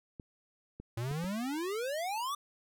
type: clicks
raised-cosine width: 3 ms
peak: -31 dBFS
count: 4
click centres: 0.198 / 0.8 / 1.113 / 1.243 s
type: exponential sweep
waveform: square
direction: up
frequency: 111.3 to 1200 Hz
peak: -34 dBFS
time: 0.97-2.35 s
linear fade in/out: 5 ms
effects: none